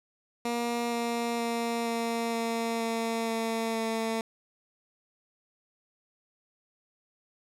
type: tone with pitch steps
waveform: 15% pulse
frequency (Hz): 236.8 / 235 / 233.3 / 231.5 / 229.8 / 228.1 / 226.4 / 224.7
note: A#3 / A#3 / A#3 / A#3 / A#3 / A#3 / A3 / A3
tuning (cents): +27 / +14 / +2 / -12 / -25 / -37 / +50 / +37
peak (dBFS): -22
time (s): 0.45-4.21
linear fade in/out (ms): 2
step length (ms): 470
effects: low-pass 12000 Hz 12 dB/octave